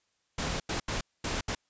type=noise bursts at uneven times; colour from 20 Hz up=pink; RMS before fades=-32 dBFS; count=5; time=0.38-0.6 / 0.69-0.8 / 0.88-1.01 / 1.24-1.41 / 1.48-1.55 s; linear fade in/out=5 ms; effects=white hiss -75 dBFS RMS until 1.69 s + resampled to 16000 Hz